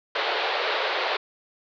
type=band-pass noise; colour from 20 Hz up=pink; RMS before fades=-26 dBFS; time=0.15-1.17 s; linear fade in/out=5 ms; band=410 to 4300 Hz; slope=48 dB/octave; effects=none